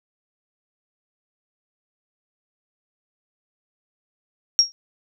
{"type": "tone with exponential decay", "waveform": "sine", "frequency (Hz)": 5588, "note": "F8", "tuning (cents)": 0, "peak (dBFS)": -7, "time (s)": [4.59, 4.72], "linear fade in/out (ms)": 0, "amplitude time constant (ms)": 27, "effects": []}